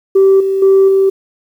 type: tone with level steps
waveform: sine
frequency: 387.3 Hz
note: G4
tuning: 21 cents flat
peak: -3 / -11 / -3 / -6 dBFS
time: 0.15-1.1 s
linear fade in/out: 10 ms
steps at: 0.4 / 0.62 / 0.88 s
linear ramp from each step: 5 ms
effects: tanh soft clip ceiling -2 dBFS + 7-bit